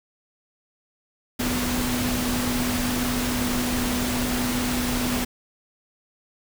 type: tone in noise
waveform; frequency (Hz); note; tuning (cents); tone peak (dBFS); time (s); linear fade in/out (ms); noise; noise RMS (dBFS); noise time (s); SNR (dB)
sine; 246.9; B3; 0; -25; 1.39-5.25; 10; pink; -27; 1.39-5.25; -1
effects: none